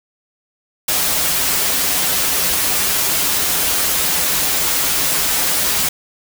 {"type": "noise with comb filter", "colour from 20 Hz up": "white", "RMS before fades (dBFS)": -17, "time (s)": [0.88, 5.89], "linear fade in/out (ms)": 5, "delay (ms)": 8.8, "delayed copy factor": -0.6, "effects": []}